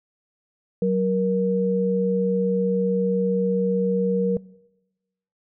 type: tone pair together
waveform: sine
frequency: 187.23 / 471.8 Hz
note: F#3 / A#4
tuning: +21 / +21 cents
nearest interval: octave + major third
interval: 1600 cents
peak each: -21 dBFS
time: 0.82-4.37 s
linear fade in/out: 2 ms
effects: noise-tail reverb RT60 1.0 s tail -23 dB re dry